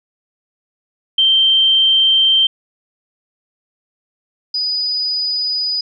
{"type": "tone pair in turn", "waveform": "sine", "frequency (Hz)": [3136, 4959], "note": ["G7", "D#8"], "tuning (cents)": [0, -7], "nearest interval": "minor sixth", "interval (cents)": 793, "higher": "second", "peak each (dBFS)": [-9, -16], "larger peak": "first", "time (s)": [[1.18, 2.47], [4.54, 5.81]], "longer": "first", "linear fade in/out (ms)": 5, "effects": []}